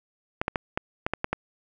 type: clicks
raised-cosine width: 0.5 ms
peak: -10 dBFS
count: 8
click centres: 0.415 / 0.481 / 0.558 / 0.775 / 1.065 / 1.136 / 1.244 / 1.33 s
effects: none